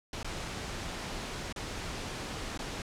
pink noise with dropouts, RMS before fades -38 dBFS, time 0.13-2.82 s, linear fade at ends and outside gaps 2 ms, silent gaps 0.23-0.245 / 1.526-1.561 / 2.576-2.59 s, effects low-pass 7000 Hz 12 dB/octave

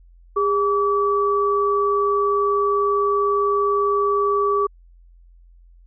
sine tone pair together, 406.2 / 1148.9 Hz, G#4 / D6, -38 / -38 cents, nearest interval octave + tritone, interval 1800 cents, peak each -19 dBFS, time 0.36-4.67 s, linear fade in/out 10 ms, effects added 43 Hz sine -46 dBFS peak until 5.86 s

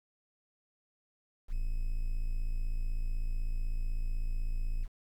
triangle tone, 28 Hz, A0, 31 cents sharp, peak -27 dBFS, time 1.48-4.88 s, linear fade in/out 50 ms, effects 10-bit

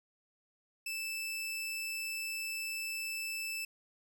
sawtooth tone, 2637 Hz, E7, in tune, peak -33 dBFS, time 0.86-3.65 s, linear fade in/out 5 ms, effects 12-bit

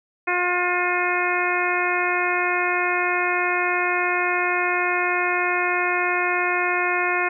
harmonic tone, 356.6 Hz, F4, 36 cents sharp, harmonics 1 / 2 / 3 / 4 / 5 / 6 / 7, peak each -27 / -27 / -27 / -27 / -27 / -27 / -27 dBFS, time 0.27-7.29 s, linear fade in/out 10 ms, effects none

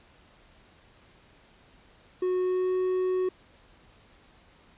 triangle tone with pitch glide, 366.5 to 369.7 Hz, F#4 to F#4, -16 to -1 cents, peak -22 dBFS, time 2.22-3.29 s, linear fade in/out 5 ms, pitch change +15 cents, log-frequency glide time 2.4-2.75 s, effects pink hiss -58 dBFS RMS until 4.77 s + resampled to 8000 Hz

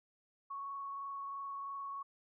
sine tone with frequency modulation, 1108.7 Hz, C#6, in tune, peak -40 dBFS, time 0.5-2.03 s, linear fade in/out 10 ms, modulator 23 Hz, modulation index 0.5, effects none

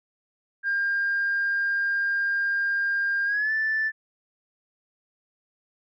sine tone with pitch glide, 1604 to 1759.3 Hz, G6 to A6, +39 to -1 cents, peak -21 dBFS, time 0.63-3.92 s, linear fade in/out 50 ms, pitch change +160 cents, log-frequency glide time 3.25-3.52 s, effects tanh soft clip ceiling -18 dBFS

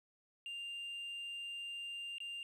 sine tone with dropouts, 2794 Hz, F7, in tune, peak -39 dBFS, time 0.46-2.43 s, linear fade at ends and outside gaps 1 ms, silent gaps 2.183-2.203 s, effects tanh soft clip ceiling -41 dBFS + 12-bit

